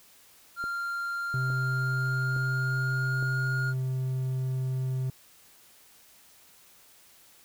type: tone with pitch glide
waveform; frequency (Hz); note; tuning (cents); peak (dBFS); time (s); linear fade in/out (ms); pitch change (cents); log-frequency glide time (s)
triangle; 1390 to 1424.1; F6 to F6; -9 to +33; -28; 0.56-3.74; 50; +42; 1.09-3.37
type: click train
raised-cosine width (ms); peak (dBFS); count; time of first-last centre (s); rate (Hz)
2; -29; 4; 0.64-3.226; 1.16
type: tone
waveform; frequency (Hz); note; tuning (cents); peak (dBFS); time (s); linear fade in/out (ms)
triangle; 130; C3; -11; -25; 1.34-5.1; 2
effects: white hiss -57 dBFS RMS until 7.44 s